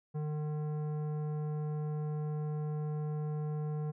triangle tone with tanh clipping, 151.2 Hz, D#3, 49 cents flat, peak -35 dBFS, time 0.14-3.92 s, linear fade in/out 20 ms, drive 17 dB, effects none

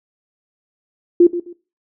sine tone with echo, 348.2 Hz, F4, 5 cents flat, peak -5 dBFS, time 1.2-1.27 s, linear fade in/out 5 ms, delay 130 ms, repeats 2, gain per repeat -13 dB, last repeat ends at 1.53 s, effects noise-tail reverb RT60 0.3 s tail -17 dB re dry

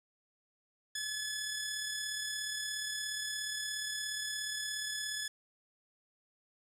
10% pulse tone with amplitude modulation, 1713 Hz, A6, 47 cents flat, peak -25 dBFS, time 0.95-5.28 s, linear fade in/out 5 ms, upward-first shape sine, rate 37 Hz, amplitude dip 30%, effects low-pass 10000 Hz 12 dB/octave + 10-bit

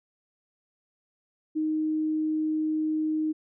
sine tone, 311.1 Hz, D#4, in tune, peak -24 dBFS, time 1.55-3.33 s, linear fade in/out 20 ms, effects none

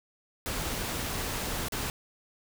pink noise with dropouts, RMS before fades -33 dBFS, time 0.46-1.9 s, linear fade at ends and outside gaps 0 ms, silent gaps 1.684-1.722 s, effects none

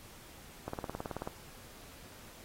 click train, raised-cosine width 1 ms, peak -23 dBFS, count 12, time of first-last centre 0.68-1.275 s, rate 18.5 Hz, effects pink hiss -54 dBFS RMS until 2.44 s + AAC 48 kbps

